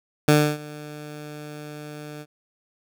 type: tone with ADSR envelope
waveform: 15% pulse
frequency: 149.6 Hz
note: D3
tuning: 32 cents sharp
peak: -6 dBFS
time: 0.28-2.26 s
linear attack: 4 ms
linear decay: 290 ms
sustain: -23 dB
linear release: 49 ms
effects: none